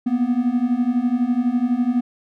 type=beating tone pair; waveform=triangle; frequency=237.3 / 249.3 Hz; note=A#3 / B3; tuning=+31 / +16 cents; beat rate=12 Hz; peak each=-19 / -17 dBFS; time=0.06-2.01 s; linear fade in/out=10 ms; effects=none